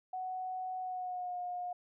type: tone with pitch glide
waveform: sine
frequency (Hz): 743 to 716.4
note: F#5 to F5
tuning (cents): +7 to +44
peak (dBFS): -36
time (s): 0.13-1.73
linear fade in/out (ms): 5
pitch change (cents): -63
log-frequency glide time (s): 0.79-1.38
effects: none